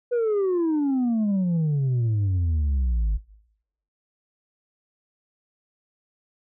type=exponential sweep; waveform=sine; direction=down; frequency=494.5 to 49.31 Hz; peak=-17 dBFS; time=0.11-3.18 s; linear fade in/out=20 ms; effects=noise-tail reverb RT60 0.8 s tail -22 dB re dry + tanh soft clip ceiling -19 dBFS